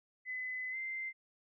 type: tone with pitch glide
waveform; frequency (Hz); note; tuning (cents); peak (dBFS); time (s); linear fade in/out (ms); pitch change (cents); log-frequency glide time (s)
sine; 2018 to 2082; B6 to C7; +37 to -9; -37; 0.25-1.13; 50; +54; 0.71-0.76
effects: none